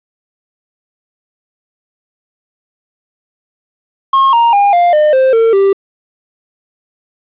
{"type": "tone with pitch steps", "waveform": "triangle", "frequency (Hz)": [1079, 933.9, 808.3, 699.6, 605.6, 524.1, 453.7, 392.7], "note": ["C#6", "A#5", "G#5", "F5", "D#5", "C5", "A#4", "G4"], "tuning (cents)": [-47, 3, -47, 3, -47, 3, -47, 3], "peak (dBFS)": -4, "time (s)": [4.13, 5.73], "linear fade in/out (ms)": 5, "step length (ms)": 200, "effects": ["resampled to 8000 Hz", "7-bit"]}